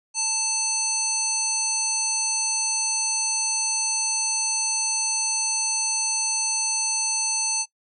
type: harmonic tone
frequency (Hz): 880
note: A5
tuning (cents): 0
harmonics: 1 / 3 / 5 / 7 / 9 / 10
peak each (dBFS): -34 / -34 / -30 / -24 / -35 / -29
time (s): 0.14-7.66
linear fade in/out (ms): 50
effects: noise-tail reverb RT60 0.1 s tail -21 dB re dry